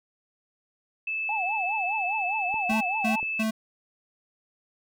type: tone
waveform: sine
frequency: 2622 Hz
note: E7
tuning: 10 cents flat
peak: -27 dBFS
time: 1.07-3.43 s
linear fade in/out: 5 ms
type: tone with vibrato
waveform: sine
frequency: 795 Hz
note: G5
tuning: 24 cents sharp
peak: -28 dBFS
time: 1.29-3.2 s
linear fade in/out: 2 ms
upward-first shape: triangle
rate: 4.9 Hz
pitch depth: 230 cents each way
type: clicks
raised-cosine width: 2 ms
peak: -29 dBFS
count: 3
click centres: 2.542 / 2.713 / 3.229 s
type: tone bursts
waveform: square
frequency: 219.9 Hz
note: A3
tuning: 1 cent flat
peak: -25 dBFS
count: 3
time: 2.69-3.51 s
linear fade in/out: 10 ms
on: 120 ms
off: 230 ms
effects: none